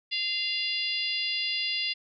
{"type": "harmonic tone with a mistuned harmonic", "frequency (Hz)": 690, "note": "F5", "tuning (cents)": -21, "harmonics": [3, 4, 5, 6, 7], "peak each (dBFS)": [-36, -31, -35, -36, -32], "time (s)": [0.11, 1.94], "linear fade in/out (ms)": 20, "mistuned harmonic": 4, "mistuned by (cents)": 20, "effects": []}